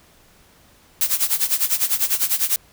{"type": "noise with tremolo", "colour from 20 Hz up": "blue", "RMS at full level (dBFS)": -17, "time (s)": [1.01, 2.56], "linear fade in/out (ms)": 0, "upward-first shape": "sine", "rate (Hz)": 10, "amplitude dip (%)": 85, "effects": ["pink hiss -53 dBFS RMS until 2.72 s"]}